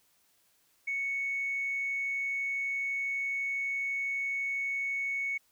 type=tone; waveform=sine; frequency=2217 Hz; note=C#7; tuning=in tune; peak=-29 dBFS; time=0.87-5.38 s; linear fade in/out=10 ms; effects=tanh soft clip ceiling -25 dBFS + white hiss -69 dBFS RMS until 5.51 s